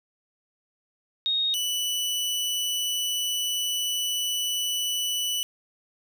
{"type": "tone pair in turn", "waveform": ["sine", "sawtooth"], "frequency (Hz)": [3729, 2969], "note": ["A#7", "F#7"], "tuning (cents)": [0, 5], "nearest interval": "major third", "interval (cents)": 395, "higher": "first", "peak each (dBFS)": -22, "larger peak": "neither", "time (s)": [[1.26, 1.54], [1.54, 5.43]], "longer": "second", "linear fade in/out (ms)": 0, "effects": []}